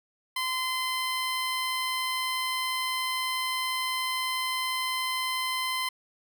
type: tone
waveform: 15% pulse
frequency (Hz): 1031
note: C6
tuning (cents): -26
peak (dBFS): -21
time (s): 0.36-5.89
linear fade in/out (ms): 5
effects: none